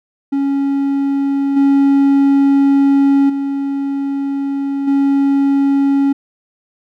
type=tone with level steps; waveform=triangle; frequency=277.3 Hz; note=C#4; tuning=1 cent sharp; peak=-11 / -6 / -14 / -8 dBFS; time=0.32-6.13 s; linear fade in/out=10 ms; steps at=1.56 / 3.29 / 4.87 s; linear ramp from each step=10 ms; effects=none